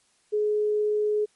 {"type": "tone", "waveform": "sine", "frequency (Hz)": 421.6, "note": "G#4", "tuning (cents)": 26, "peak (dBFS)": -21, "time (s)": [0.32, 1.26], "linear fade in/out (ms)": 20, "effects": ["white hiss -65 dBFS RMS until 1.35 s", "MP3 48 kbps"]}